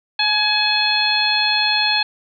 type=harmonic tone with a mistuned harmonic; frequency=850 Hz; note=G#5; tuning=40 cents sharp; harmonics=1 / 2 / 3 / 4 / 5; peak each=-23 / -23 / -21 / -22 / -19 dBFS; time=0.19-2.03 s; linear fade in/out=5 ms; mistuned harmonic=2; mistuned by=-30 cents; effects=none